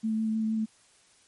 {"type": "tone with vibrato", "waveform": "sine", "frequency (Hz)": 220, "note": "A3", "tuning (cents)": 0, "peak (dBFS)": -25, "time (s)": [0.03, 0.66], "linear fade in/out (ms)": 20, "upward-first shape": "sine", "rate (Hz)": 6.4, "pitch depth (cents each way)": 13, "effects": ["white hiss -61 dBFS RMS until 1.27 s", "MP3 48 kbps"]}